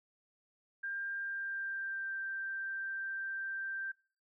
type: tone with pitch glide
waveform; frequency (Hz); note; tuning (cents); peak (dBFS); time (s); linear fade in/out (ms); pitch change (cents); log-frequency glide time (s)
sine; 1596 to 1571.3; G6 to G6; +31 to +4; -36; 0.83-3.92; 10; -27; 1.18-2.16
effects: noise-tail reverb RT60 0.4 s tail -23 dB re dry